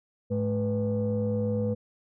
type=tone cluster; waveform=sine; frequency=106 / 214.6 / 492.3 Hz; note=G#2 / A3 / B4; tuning=+36 / -43 / -6 cents; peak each=-28 dBFS; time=0.3-1.75 s; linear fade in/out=20 ms; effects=tanh soft clip ceiling -19 dBFS